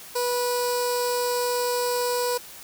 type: tone with notch filter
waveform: 15% pulse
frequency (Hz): 489.2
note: B4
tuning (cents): -16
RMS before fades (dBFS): -25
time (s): 0.15-2.38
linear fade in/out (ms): 10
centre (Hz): 1800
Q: 0.64
effects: white hiss -43 dBFS RMS until 2.63 s